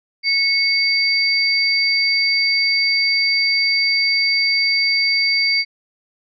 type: tone pair together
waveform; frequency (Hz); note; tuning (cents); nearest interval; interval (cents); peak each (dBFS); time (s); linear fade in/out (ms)
sine; 2200 / 4662; C#7 / D8; -14 / -14; octave + minor second; 1300; -17; 0.23-5.65; 50
effects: none